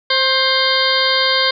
harmonic tone with a mistuned harmonic, 526 Hz, C5, 9 cents sharp, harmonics 1 / 2 / 3 / 4 / 6 / 7 / 8 / 9, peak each -21 / -21 / -21 / -21 / -21 / -21 / -21 / -21 dBFS, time 0.1-1.51 s, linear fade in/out 5 ms, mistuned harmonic 2, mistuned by +22 cents, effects none

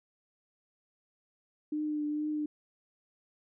sine tone with vibrato, 300.5 Hz, D4, 40 cents sharp, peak -30 dBFS, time 1.72-2.46 s, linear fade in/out 5 ms, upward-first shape triangle, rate 2.2 Hz, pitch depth 24 cents each way, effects none

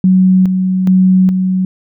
sine tone with tremolo, 186.3 Hz, F#3, 12 cents sharp, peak -5 dBFS, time 0.04-1.65 s, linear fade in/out 2 ms, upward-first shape square, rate 1.2 Hz, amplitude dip 45%, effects none

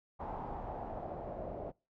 pink noise with low-pass filter sweep, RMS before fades -42 dBFS, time 0.19-1.72 s, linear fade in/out 20 ms, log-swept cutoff 900 to 600 Hz, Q 4.1, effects noise-tail reverb RT60 0.3 s tail -25 dB re dry

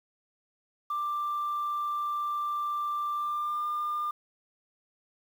sine tone with pitch glide, 1181 to 1202.3 Hz, D6 to D6, +9 to +40 cents, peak -27 dBFS, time 0.9-4.11 s, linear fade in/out 5 ms, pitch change +31 cents, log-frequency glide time 3.14-3.64 s, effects tanh soft clip ceiling -25 dBFS + 9-bit

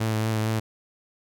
sawtooth tone with vibrato, 110 Hz, A2, in tune, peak -19 dBFS, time 0-0.6 s, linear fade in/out 10 ms, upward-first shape triangle, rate 4.4 Hz, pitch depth 25 cents each way, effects none

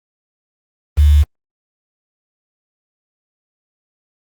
sine tone with quantisation, 73.7 Hz, D2, 7 cents sharp, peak -6 dBFS, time 0.97-1.24 s, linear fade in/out 20 ms, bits 5, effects Opus 24 kbps

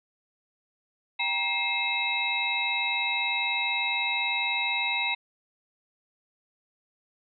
sine tone cluster, 785 / 946 / 2126 / 2612 / 3828 Hz, G5 / A#5 / C7 / E7 / A#7, +2 / +25 / +27 / -17 / +45 cents, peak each -38 / -34 / -30 / -29 / -31 dBFS, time 1.19-5.15 s, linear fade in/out 10 ms, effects none

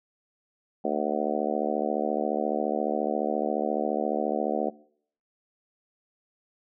harmonic tone, 74.4 Hz, D2, 23 cents sharp, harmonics 3 / 4 / 5 / 6 / 7 / 8 / 9 / 10, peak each -33 / -33 / -33 / -33 / -33 / -33 / -33 / -33 dBFS, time 0.84-4.7 s, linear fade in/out 10 ms, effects noise-tail reverb RT60 0.6 s tail -22 dB re dry

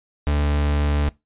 40% pulse tone, 73.1 Hz, D2, 7 cents flat, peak -17 dBFS, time 0.27-1.09 s, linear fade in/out 0 ms, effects noise-tail reverb RT60 0.2 s tail -21 dB re dry + resampled to 8000 Hz

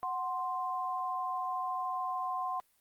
sine tone pair together, 740 / 1046.5 Hz, F#5 / C6, 0 / 0 cents, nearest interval tritone, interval 600 cents, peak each -36 / -34 dBFS, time 0.03-2.6 s, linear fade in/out 0 ms, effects white hiss -71 dBFS RMS until 2.8 s + Opus 32 kbps

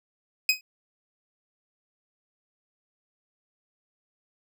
25% pulse tone with exponential decay, 2517 Hz, D#7, 19 cents sharp, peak -11 dBFS, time 0.49-0.61 s, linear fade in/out 2 ms, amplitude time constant 26 ms, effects none

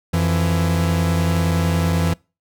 45% pulse tone pair together, 88.2 / 165.88 Hz, F2 / E3, +18 / +11 cents, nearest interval major seventh, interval 1093 cents, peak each -19 dBFS, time 0.13-2.14 s, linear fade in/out 10 ms, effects noise-tail reverb RT60 0.3 s tail -25 dB re dry

